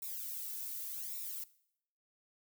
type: noise with flanger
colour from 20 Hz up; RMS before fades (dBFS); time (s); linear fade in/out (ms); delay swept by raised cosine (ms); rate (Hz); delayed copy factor
violet; -42; 0.02-1.44; 5; 0.64 to 2.14; 0.87; -1
effects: noise-tail reverb RT60 0.7 s tail -19 dB re dry